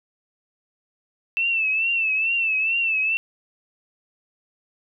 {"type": "tone with vibrato", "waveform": "sine", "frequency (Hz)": 2656, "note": "E7", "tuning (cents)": 12, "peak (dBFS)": -19, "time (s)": [1.37, 3.17], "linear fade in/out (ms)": 0, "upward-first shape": "triangle", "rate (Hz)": 2.3, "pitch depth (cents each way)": 85, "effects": []}